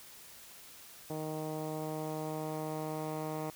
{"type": "tone with low-pass filter sweep", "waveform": "10% pulse", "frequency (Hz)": 155.56, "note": "D#3", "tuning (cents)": 0, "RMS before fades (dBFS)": -38, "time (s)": [1.1, 3.5], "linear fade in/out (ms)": 2, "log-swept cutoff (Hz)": [720, 1300], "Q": 0.89, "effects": ["white hiss -53 dBFS RMS until 3.55 s"]}